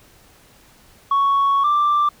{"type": "tone pair in turn", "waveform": "sine", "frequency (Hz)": [1112, 1178.1], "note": ["C#6", "D6"], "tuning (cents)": [5, 5], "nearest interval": "minor second", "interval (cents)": 100, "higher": "second", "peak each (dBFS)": -12, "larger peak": "neither", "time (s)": [[1.11, 1.64], [1.64, 2.09]], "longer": "first", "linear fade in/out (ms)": 5, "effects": ["tanh soft clip ceiling -12 dBFS", "pink hiss -51 dBFS RMS until 2.2 s"]}